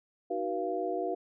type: tone cluster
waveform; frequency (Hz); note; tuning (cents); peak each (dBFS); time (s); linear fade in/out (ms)
sine; 314.2 / 376.4 / 482 / 689; D#4 / F#4 / B4 / F5; +17 / +30 / -42 / -24; -38 / -34 / -36 / -34; 0.3-1.15; 10
effects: none